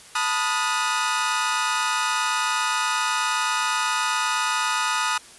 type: chord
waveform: sawtooth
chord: B dominant seventh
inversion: third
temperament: equal with one note detuned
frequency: 880 / 987.8 / 1244.5 / 1447 Hz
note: A5 / B5 / D#6 / F#6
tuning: 0 / 0 / 0 / -39 cents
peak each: -25 / -25 / -21 / -24 dBFS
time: 0.15-5.18 s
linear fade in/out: 5 ms
effects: white hiss -46 dBFS RMS until 5.38 s + resampled to 24000 Hz